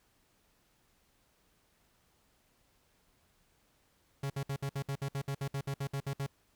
45% pulse tone bursts, 138.5 Hz, C#3, 1 cent flat, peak -33 dBFS, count 16, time 4.23-6.265 s, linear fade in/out 5 ms, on 70 ms, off 61 ms, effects pink hiss -71 dBFS RMS until 6.55 s

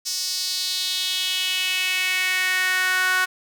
sawtooth tone with high-pass filter sweep, 370 Hz, F#4, in tune, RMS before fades -23 dBFS, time 0.05-3.26 s, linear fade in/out 20 ms, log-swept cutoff 5400 to 1400 Hz, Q 3.4, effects none

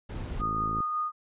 brown noise, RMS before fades -35 dBFS, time 0.09-0.42 s, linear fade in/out 10 ms
sine tone with tremolo, 1231 Hz, D#6, 19 cents flat, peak -26 dBFS, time 0.39-1.12 s, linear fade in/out 50 ms, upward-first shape sine, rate 5.4 Hz, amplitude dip 25%
click train, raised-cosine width 3 ms, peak -23 dBFS, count 23, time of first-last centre 0.4-0.804 s, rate 54.4 Hz
effects resampled to 8000 Hz

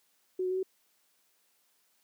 sine tone with pitch steps, 370.2 / 367.4 / 373.2 / 377.6 Hz, F#4 / F#4 / F#4 / F#4, +1 / -12 / +15 / +35 cents, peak -28 dBFS, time 0.39-0.63 s, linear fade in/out 5 ms, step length 60 ms, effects white hiss -71 dBFS RMS until 2.03 s + high-pass 200 Hz 12 dB/octave

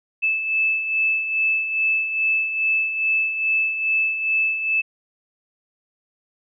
sine beating tone pair, 2620 / 2622.4 Hz, E7 / E7, -11 / -10 cents, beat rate 2.4 Hz, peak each -27 / -19 dBFS, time 0.22-4.82 s, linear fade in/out 20 ms, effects none

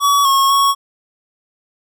square tone with pitch steps, 1134 / 1091 / 1108 Hz, C#6 / C#6 / C#6, +39 / -28 / -1 cents, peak -11 dBFS, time 0-0.75 s, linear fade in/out 50 ms, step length 250 ms, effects none

